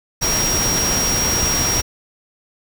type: tone in noise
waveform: sine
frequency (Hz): 5630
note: F8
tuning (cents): +13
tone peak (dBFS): -18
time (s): 0.21-1.82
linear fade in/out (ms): 20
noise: pink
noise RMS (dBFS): -21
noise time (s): 0.21-1.82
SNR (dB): 0
effects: none